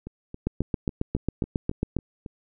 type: two click trains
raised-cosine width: 3 ms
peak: -11 / -23 dBFS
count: 12 / 9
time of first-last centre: 0.47-1.967 / 0.07-2.262 s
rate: 7.35 / 3.65 Hz
effects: none